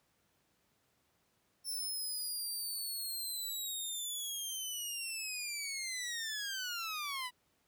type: linear sweep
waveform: 15% pulse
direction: down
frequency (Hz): 5380 to 969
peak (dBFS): -31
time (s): 1.64-7.31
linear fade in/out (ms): 50
effects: pink hiss -75 dBFS RMS until 7.67 s + high-pass 80 Hz 12 dB/octave